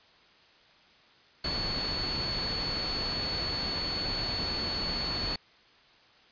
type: tone in noise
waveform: sine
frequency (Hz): 4429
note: C#8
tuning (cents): -2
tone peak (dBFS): -31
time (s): 1.44-5.36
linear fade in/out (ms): 5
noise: pink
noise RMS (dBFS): -35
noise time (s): 1.44-5.36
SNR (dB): +1
effects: white hiss -59 dBFS RMS until 6.31 s + resampled to 11025 Hz